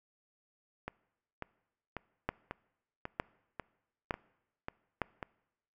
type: two click trains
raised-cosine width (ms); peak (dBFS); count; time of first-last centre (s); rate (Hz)
0.5; -16 / -23; 4 / 9; 2.29-5.017 / 0.88-5.228; 1.1 / 1.84
effects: noise-tail reverb RT60 0.9 s tail -23 dB re dry